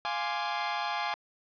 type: chord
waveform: sawtooth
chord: D half-diminished seventh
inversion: first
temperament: equal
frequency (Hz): 698.5 / 830.6 / 1046.5 / 1174.7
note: F5 / Ab5 / C6 / D6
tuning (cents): 0 / 0 / 0 / 0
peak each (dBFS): -33 / -29 / -33 / -34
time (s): 0.05-1.14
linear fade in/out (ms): 0
effects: resampled to 11025 Hz + 10-bit